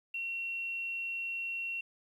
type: tone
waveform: sine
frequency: 2730 Hz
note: F7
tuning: 40 cents flat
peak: -34 dBFS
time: 0.14-1.81 s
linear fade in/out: 5 ms
effects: 11-bit